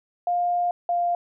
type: tone pair in turn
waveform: sine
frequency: 705 / 698.1 Hz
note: F5 / F5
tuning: +16 / -1 cents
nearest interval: unison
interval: 17 cents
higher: first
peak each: -20 dBFS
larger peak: neither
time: 0.27-0.71 / 0.89-1.15 s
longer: first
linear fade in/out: 2 ms
effects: none